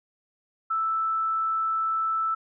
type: tone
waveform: sine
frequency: 1319 Hz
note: E6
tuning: 1 cent sharp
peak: -23 dBFS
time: 0.7-2.35 s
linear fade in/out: 10 ms
effects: none